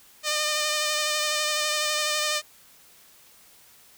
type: tone with vibrato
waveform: 5% pulse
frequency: 605 Hz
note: D#5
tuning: 49 cents flat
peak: -12 dBFS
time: 0.23-2.42 s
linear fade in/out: 50 ms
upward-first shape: sine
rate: 12 Hz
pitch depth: 21 cents each way
effects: white hiss -54 dBFS RMS until 3.97 s